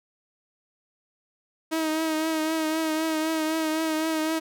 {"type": "tone with vibrato", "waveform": "sawtooth", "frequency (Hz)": 316.9, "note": "D#4", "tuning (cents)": 32, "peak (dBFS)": -20, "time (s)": [1.71, 4.4], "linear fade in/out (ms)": 20, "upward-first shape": "triangle", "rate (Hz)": 3.9, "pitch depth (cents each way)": 39, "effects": []}